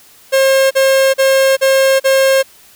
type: tone bursts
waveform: 45% pulse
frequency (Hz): 536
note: C5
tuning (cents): +42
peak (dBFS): -8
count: 5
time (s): 0.32-2.43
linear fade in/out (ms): 20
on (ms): 390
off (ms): 40
effects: white hiss -44 dBFS RMS until 2.75 s